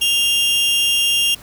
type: tone pair together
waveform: 40% pulse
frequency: 2794 / 3252 Hz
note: F7 / G#7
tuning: 0 / -37 cents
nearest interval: minor third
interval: 263 cents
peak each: -14 / -20 dBFS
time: 0.01-1.35 s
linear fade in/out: 10 ms
effects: pink hiss -42 dBFS RMS until 1.42 s